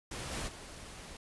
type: noise with level steps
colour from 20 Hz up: pink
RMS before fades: -41 / -38 / -48 dBFS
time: 0.11-1.17 s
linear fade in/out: 5 ms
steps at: 0.31 / 0.47 s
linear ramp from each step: 20 ms
effects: resampled to 24000 Hz